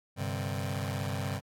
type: chord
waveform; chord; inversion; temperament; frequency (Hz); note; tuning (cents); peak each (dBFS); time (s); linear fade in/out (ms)
sawtooth; G suspended fourth; none; just; 98 / 130.67 / 147; G2 / C3 / D3; 0 / -2 / +2; -30 / -32 / -34; 0.16-1.41; 50
effects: AAC 48 kbps